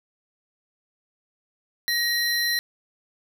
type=tone pair together; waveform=square; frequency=1888 / 4063 Hz; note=A#6 / B7; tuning=+22 / +48 cents; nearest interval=octave + minor second; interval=1326 cents; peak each=-25 dBFS; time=1.88-2.59 s; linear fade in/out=0 ms; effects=none